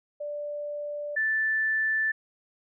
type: tone pair in turn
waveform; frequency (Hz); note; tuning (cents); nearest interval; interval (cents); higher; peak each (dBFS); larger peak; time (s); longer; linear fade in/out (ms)
sine; 587.3 / 1759.9; D5 / A6; 0 / 0; octave + perfect fifth; 1900; second; -31 / -23; second; 0.2-1.16 / 1.16-2.12; neither; 10
effects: none